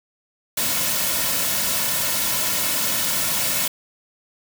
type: noise with comb filter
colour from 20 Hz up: white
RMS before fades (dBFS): -22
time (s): 0.57-3.68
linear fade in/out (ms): 5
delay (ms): 2.5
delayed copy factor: -0.55
effects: none